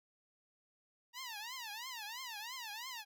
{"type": "tone with vibrato", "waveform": "10% pulse", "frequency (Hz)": 931, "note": "A#5", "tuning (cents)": -2, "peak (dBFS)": -35, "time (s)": [1.13, 3.05], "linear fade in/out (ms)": 50, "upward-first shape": "triangle", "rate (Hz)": 3, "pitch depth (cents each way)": 250, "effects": []}